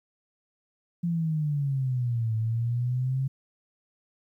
sine exponential two-way sweep, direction down then up, 174 to 110 to 135.3 Hz, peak -24 dBFS, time 1.03-3.28 s, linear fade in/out 10 ms, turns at 2.35 s, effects 11-bit

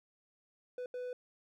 triangle tone bursts at uneven times, 497.5 Hz, B4, 13 cents sharp, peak -36 dBFS, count 2, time 0.78-0.86 / 0.94-1.13 s, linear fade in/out 2 ms, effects none

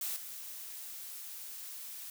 blue noise with level steps, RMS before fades -37 / -45 dBFS, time 0.01-2.1 s, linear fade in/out 2 ms, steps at 0.16 s, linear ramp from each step 5 ms, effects none

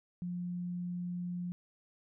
sine tone, 177 Hz, F3, 23 cents sharp, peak -35 dBFS, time 0.22-1.52 s, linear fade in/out 0 ms, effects none

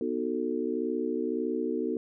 sine chord, B dominant seventh, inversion none, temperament just, 246.9 / 308.7 / 370.4 / 444.5 Hz, B3 / D#4 / F#4 / A4, 0 / -14 / +2 / +18 cents, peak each -33 dBFS, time 0.01-1.97 s, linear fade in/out 2 ms, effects none

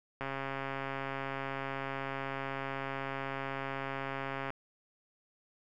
click train, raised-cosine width 0.5 ms, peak -22 dBFS, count 585, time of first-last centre 0.21-4.504 s, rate 136 Hz, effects none

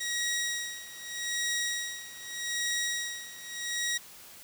15% pulse tone with tremolo, 1902 Hz, A#6, 34 cents sharp, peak -22 dBFS, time 0-3.98 s, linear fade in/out 10 ms, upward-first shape sine, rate 0.82 Hz, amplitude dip 85%, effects white hiss -50 dBFS RMS until 4.43 s

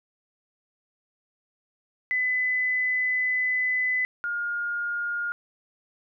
sine tone pair in turn, 2008 / 1419.9 Hz, B6 / F6, +28 / +28 cents, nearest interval tritone, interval 600 cents, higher first, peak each -22 / -26 dBFS, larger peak first, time 2.11-4.05 / 4.24-5.32 s, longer first, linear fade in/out 0 ms, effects none

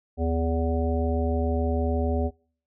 harmonic tone with a mistuned harmonic, 82.41 Hz, E2, in tune, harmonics 1 / 3 / 5 / 7 / 9, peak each -24 / -29 / -31 / -32 / -34 dBFS, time 0.17-2.31 s, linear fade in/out 50 ms, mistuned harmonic 1, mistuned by -140 cents, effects noise-tail reverb RT60 0.5 s tail -26 dB re dry

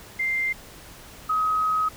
sine tone pair in turn, 2093 / 1266.3 Hz, C7 / D#6, 0 / +30 cents, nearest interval major sixth, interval 870 cents, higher first, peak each -22 / -20 dBFS, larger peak second, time 0.19-0.53 / 1.29-1.89 s, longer second, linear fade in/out 10 ms, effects pink hiss -45 dBFS RMS until 1.96 s

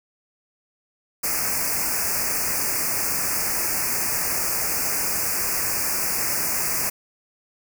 white band-stop noise, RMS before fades -24 dBFS, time 1.23-6.9 s, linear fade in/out 10 ms, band 2600 to 4700 Hz, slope 96 dB/octave, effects none

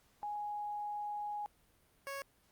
sine / 15% pulse tone pair in turn, 830.6 / 552.3 Hz, G#5 / C#5, 0 / -6 cents, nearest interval perfect fifth, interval 706 cents, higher first, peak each -37 / -34 dBFS, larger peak second, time 0.23-1.46 / 2.07-2.22 s, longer first, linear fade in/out 0 ms, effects pink hiss -70 dBFS RMS until 2.51 s + Opus 48 kbps

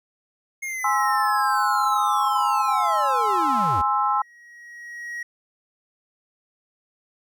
square linear sweep, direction down, 2154 to 67.3 Hz, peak -28 dBFS, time 0.62-3.82 s, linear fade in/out 10 ms
sine chord, Ab augmented, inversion none, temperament equal, 830.6 / 1046.5 / 1318.5 Hz, Ab5 / C6 / E6, 0 / 0 / 0 cents, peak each -23 dBFS, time 0.84-4.22 s, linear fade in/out 5 ms
triangle tone with exponential growth, 1900 Hz, A#6, 33 cents sharp, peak -26 dBFS, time 3.48-5.23 s, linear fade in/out 5 ms, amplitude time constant 380 ms
effects none

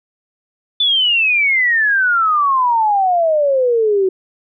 sine exponential sweep, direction down, 3520 to 370 Hz, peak -11 dBFS, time 0.8-4.09 s, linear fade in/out 5 ms, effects none

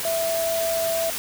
sine tone in noise, 661 Hz, E5, 5 cents sharp, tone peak -22 dBFS, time 0.05-1.1 s, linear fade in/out 0 ms, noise white, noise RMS -29 dBFS, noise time 0-1.18 s, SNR +4 dB, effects none

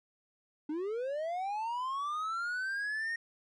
triangle linear sweep, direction up, 290 to 1864.7 Hz, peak -31 dBFS, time 0.69-3.16 s, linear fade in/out 5 ms, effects resampled to 24000 Hz

